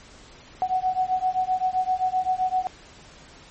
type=beating tone pair; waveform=sine; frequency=740 / 747.7 Hz; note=F#5 / F#5; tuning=0 / +18 cents; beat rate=7.7 Hz; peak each=-24 / -24 dBFS; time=0.62-2.67 s; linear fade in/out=0 ms; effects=pink hiss -48 dBFS RMS until 3.5 s + MP3 32 kbps